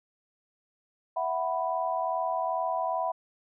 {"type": "chord", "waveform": "sine", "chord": "E suspended second", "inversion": "none", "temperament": "just", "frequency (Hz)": [659.3, 741.7, 988.9], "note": ["E5", "F#5", "B5"], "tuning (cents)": [0, 4, 2], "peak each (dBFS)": -31, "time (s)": [1.16, 3.12], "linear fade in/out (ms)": 10, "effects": []}